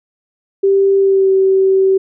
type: tone with pitch glide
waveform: sine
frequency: 392 to 383.5 Hz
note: G4 to G4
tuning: 0 to -38 cents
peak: -8 dBFS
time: 0.63-1.98 s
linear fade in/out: 10 ms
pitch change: -38 cents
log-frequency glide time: 0.98-1.31 s
effects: none